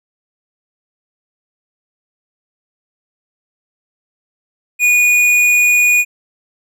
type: tone with tanh clipping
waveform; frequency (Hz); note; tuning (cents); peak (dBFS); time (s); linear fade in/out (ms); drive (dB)
triangle; 2456; D#7; -23; -10; 4.79-6.05; 50; 16
effects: none